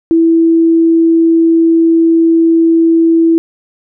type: tone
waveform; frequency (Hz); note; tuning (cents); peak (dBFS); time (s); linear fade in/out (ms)
sine; 329.6; E4; 0; -5; 0.11-3.38; 0
effects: none